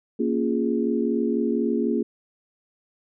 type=chord; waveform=sine; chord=Bb minor seventh; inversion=none; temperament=equal; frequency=233.1 / 277.2 / 349.2 / 415.3 Hz; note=Bb3 / Db4 / F4 / Ab4; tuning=0 / 0 / 0 / 0 cents; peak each=-24 / -27 / -27 / -27 dBFS; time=0.19-2.03 s; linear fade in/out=10 ms; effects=none